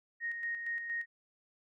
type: tone with tremolo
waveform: sine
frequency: 1864.7 Hz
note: A#6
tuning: in tune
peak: -33 dBFS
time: 0.2-1.06 s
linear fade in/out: 50 ms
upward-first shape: square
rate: 4.3 Hz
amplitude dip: 45%
effects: none